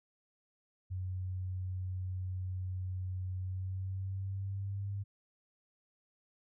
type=tone with pitch glide; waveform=sine; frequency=92.5 to 99.71 Hz; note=F#2 to G2; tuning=0 to +30 cents; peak=-35 dBFS; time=0.9-5.04 s; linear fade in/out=20 ms; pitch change=+130 cents; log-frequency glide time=3.37-4.9 s; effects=none